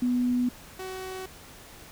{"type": "tone pair in turn", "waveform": ["sine", "sawtooth"], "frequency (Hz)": [246.9, 375.4], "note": ["B3", "F#4"], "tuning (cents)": [0, 25], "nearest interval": "perfect fifth", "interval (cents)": 725, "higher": "second", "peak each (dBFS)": [-22, -31], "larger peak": "first", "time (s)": [[0.02, 0.49], [0.79, 1.26]], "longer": "neither", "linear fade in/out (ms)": 5, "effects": ["pink hiss -48 dBFS RMS until 1.91 s"]}